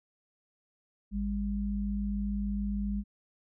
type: tone pair together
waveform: sine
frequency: 53.5 / 202 Hz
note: A1 / G#3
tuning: -48 / -48 cents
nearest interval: octave + major seventh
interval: 2300 cents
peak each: -33 / -31 dBFS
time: 1.11-3.04 s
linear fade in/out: 50 ms
effects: none